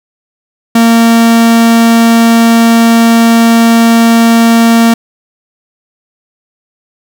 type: tone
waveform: 45% pulse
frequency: 230 Hz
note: A#3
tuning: 23 cents flat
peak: -3 dBFS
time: 0.75-4.94 s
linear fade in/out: 5 ms
effects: none